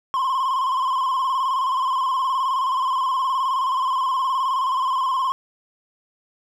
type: tone with vibrato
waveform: triangle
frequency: 1046.5 Hz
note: C6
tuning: in tune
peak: -17 dBFS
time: 0.14-5.32 s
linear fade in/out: 0 ms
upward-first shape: square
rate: 19 Hz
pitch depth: 56 cents each way
effects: none